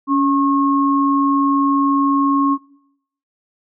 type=tone pair together; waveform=sine; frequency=280 / 1085.6 Hz; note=C#4 / C#6; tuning=+18 / -36 cents; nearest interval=octave + major seventh; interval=2346 cents; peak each=-14 / -17 dBFS; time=0.07-2.58 s; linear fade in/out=50 ms; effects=noise-tail reverb RT60 0.7 s tail -19 dB re dry